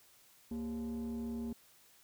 sine tone with frequency modulation, 233.1 Hz, A#3, in tune, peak -34 dBFS, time 0.51-1.53 s, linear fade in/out 5 ms, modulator 166 Hz, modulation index 0.53, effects tanh soft clip ceiling -36 dBFS + white hiss -64 dBFS RMS until 2.03 s

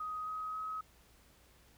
sine tone with pitch steps, 1254 / 1264.2 / 1274.4 Hz, D#6 / D#6 / D#6, +13 / +27 / +41 cents, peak -37 dBFS, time 0-0.81 s, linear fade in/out 5 ms, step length 270 ms, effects added 60 Hz sine -68 dBFS peak until 1.77 s + pink hiss -65 dBFS RMS until 1.77 s

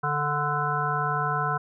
harmonic tone with a mistuned harmonic, 146.83 Hz, D3, in tune, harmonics 1 / 3 / 5 / 7 / 9 / 10, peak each -30 / -35 / -31 / -29 / -29 / -32 dBFS, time 0.03-1.58 s, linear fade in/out 10 ms, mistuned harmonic 10, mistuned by +24 cents, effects none

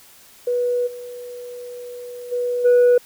sine tone with level steps, 489.1 Hz, B4, 17 cents flat, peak -17 / -31 / -19 / -8 dBFS, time 0.47-2.98 s, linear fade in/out 5 ms, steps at 0.86 / 2.31 / 2.64 s, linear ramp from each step 20 ms, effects tanh soft clip ceiling -9 dBFS + white hiss -48 dBFS RMS until 3.05 s

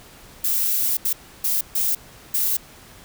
violet noise bursts at uneven times, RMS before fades -21 dBFS, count 5, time 0.44-0.97 / 1.05-1.13 / 1.44-1.61 / 1.75-1.95 / 2.34-2.57 s, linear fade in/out 5 ms, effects pink hiss -46 dBFS RMS until 3.04 s

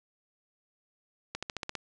accelerating click train, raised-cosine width 0.2 ms, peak -17 dBFS, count 7, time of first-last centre 1.35-1.753 s, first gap 76 ms, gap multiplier 0.95, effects resampled to 22050 Hz

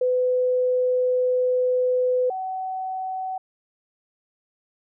sine tone pair in turn, 503 / 753.6 Hz, B4 / F#5, +32 / +32 cents, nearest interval perfect fifth, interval 700 cents, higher second, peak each -18 / -26 dBFS, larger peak first, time 0.01-2.3 / 2.3-3.38 s, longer first, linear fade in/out 5 ms, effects none

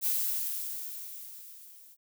violet noise with level ramp, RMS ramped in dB -27 to -55 dBFS, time 0.01-1.97 s, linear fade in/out 50 ms, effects none

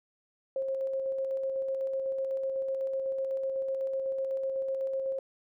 sine tone with tremolo, 535 Hz, C5, 38 cents sharp, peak -28 dBFS, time 0.56-5.19 s, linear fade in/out 2 ms, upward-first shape square, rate 8 Hz, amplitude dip 25%, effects none

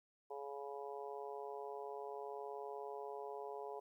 harmonic tone, 140.6 Hz, C#3, 25 cents sharp, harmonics 3 / 4 / 5 / 6 / 7, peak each -47 / -53 / -51 / -52 / -53 dBFS, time 0.3-3.8 s, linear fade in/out 10 ms, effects 13-bit

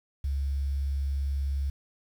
sine tone with quantisation, 69.3 Hz, C#2, in tune, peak -26 dBFS, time 0.24-1.7 s, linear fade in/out 5 ms, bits 9, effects none

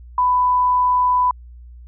sine tone, 996 Hz, B5, 14 cents sharp, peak -13 dBFS, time 0.18-1.31 s, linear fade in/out 2 ms, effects added 60 Hz sine -37 dBFS peak until 1.87 s

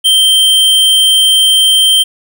square tone, 3136 Hz, G7, in tune, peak -6 dBFS, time 0.04-2.04 s, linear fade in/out 20 ms, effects none

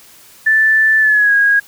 sine tone with pitch glide, 1760 to 1642.1 Hz, A6 to G#6, 0 to -20 cents, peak -8 dBFS, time 0.46-1.6 s, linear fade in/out 10 ms, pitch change -120 cents, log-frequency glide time 0.99-1.34 s, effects white hiss -43 dBFS RMS until 1.67 s

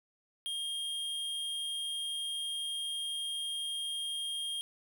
square tone, 3226 Hz, G7, 49 cents sharp, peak -35 dBFS, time 0.46-4.61 s, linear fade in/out 0 ms, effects none

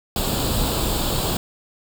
pink noise with comb filter, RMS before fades -22 dBFS, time 0.16-1.37 s, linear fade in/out 2 ms, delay 0.25 ms, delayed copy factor +0.7, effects none

